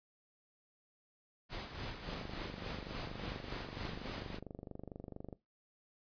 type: noise with tremolo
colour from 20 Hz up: pink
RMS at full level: -42 dBFS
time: 1.49-4.4 s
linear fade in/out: 50 ms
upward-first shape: sine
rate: 3.5 Hz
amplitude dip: 55%
type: click train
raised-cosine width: 2 ms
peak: -32 dBFS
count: 80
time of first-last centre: 2.09-5.328 s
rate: 24.4 Hz
effects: noise-tail reverb RT60 0.2 s tail -19 dB re dry + resampled to 11025 Hz